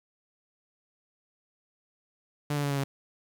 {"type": "tone with pitch steps", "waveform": "sawtooth", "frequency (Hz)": [146.83, 144.56, 142.32, 140.12, 137.95], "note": ["D3", "D3", "C#3", "C#3", "C#3"], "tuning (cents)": [0, -27, 46, 19, -8], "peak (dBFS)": -23, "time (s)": [2.5, 2.84], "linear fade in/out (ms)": 5, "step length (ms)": 68, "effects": ["10-bit"]}